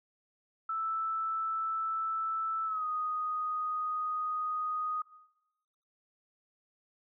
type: tone with pitch glide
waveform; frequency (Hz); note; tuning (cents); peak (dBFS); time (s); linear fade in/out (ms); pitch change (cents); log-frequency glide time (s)
sine; 1318.5 to 1244.5; E6 to D#6; 0 to 0; -31; 0.69-5.02; 5; -100; 2.65-2.85
effects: noise-tail reverb RT60 1.0 s tail -19 dB re dry